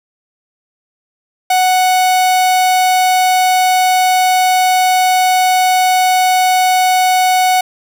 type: tone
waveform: 45% pulse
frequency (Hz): 740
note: F#5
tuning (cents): 0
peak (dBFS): -9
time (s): 1.5-7.61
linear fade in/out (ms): 5
effects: none